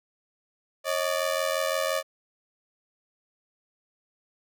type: ring-modulated tone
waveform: sawtooth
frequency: 587.3 Hz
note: D5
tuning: in tune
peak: -18 dBFS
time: 0.84-2.03 s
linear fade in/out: 50 ms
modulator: 42.9 Hz
effects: none